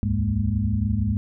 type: tone cluster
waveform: sine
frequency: 67.9 / 79.1 / 103.1 / 206.7 / 233 Hz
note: C#2 / D#2 / G#2 / G#3 / A#3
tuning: -35 / +29 / -12 / -8 / -1 cents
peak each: -29 / -28 / -23 / -26 / -31 dBFS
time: 0.03-1.17 s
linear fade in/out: 0 ms
effects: none